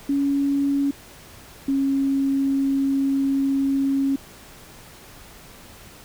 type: tone pair in turn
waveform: sine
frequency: 280 / 273.4 Hz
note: C#4 / C#4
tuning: +18 / -24 cents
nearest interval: unison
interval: 42 cents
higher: first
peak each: -18 dBFS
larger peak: neither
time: 0.09-0.91 / 1.68-4.16 s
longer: second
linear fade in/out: 5 ms
effects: pink hiss -45 dBFS RMS until 6.04 s